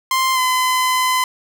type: tone with pitch glide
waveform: sawtooth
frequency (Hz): 1047 to 1019.5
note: C6 to C6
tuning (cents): +1 to -45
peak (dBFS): -11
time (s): 0.11-1.24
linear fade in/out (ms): 2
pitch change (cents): -46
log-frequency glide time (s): 0.34-0.39
effects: none